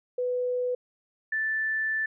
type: tone pair in turn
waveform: sine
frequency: 496.6 / 1760 Hz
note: B4 / A6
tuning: +9 / 0 cents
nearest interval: octave + minor seventh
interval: 2191 cents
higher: second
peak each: -25 dBFS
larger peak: neither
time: 0.18-0.75 / 1.32-2.06 s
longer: second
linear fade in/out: 5 ms
effects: none